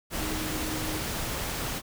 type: tone in noise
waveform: sine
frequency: 311.1 Hz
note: D#4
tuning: in tune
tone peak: -35 dBFS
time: 0.17-1.04 s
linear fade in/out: 50 ms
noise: pink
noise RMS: -32 dBFS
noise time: 0.1-1.82 s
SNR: -6 dB
effects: none